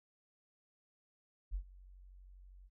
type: tone with ADSR envelope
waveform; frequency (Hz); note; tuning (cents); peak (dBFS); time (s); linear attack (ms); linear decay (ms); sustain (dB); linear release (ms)
sine; 46.25; F#1; 0; -33; 1.51-2.7; 37; 81; -21; 46
effects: none